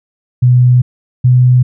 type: tone pair in turn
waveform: sine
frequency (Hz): 124.5 / 125.51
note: B2 / B2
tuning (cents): +14 / +28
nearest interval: unison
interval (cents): 14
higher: second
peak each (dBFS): -4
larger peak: neither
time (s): 0.42-0.82 / 1.24-1.63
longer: first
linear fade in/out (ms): 10
effects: none